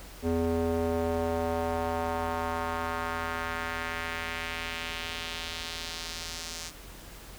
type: tone with band-pass filter sweep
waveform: square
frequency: 83 Hz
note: E2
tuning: 12 cents sharp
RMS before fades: -32 dBFS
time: 0.22-6.72 s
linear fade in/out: 50 ms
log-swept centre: 360 to 6200 Hz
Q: 1.5
effects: added 45 Hz sine -47 dBFS peak until 7.38 s + pink hiss -48 dBFS RMS until 7.38 s